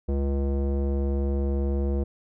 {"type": "tone with low-pass filter", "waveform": "square", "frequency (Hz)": 69.3, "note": "C#2", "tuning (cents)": 0, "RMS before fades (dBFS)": -25, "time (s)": [0.08, 2.04], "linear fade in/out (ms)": 10, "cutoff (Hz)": 470, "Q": 1.9, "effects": []}